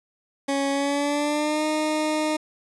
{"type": "tone with pitch glide", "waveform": "20% pulse", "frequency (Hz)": [277.2, 307.6], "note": ["C#4", "D#4"], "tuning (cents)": [0, -20], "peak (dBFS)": -17, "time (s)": [0.48, 2.37], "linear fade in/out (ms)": 10, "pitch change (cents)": 180, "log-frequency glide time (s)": [0.71, 1.65], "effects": ["resampled to 24000 Hz", "8-bit"]}